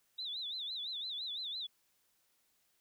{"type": "tone with vibrato", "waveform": "sine", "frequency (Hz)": 3729, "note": "A#7", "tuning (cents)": 0, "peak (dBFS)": -38, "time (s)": [0.18, 1.67], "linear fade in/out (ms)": 10, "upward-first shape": "sine", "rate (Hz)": 5.9, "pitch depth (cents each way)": 160, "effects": ["white hiss -75 dBFS RMS until 2.8 s"]}